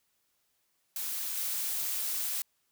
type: noise with level steps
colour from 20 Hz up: blue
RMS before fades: -35 / -33 dBFS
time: 0.96-2.42 s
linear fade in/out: 2 ms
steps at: 1.37 s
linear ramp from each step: 5 ms
effects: white hiss -75 dBFS RMS until 2.71 s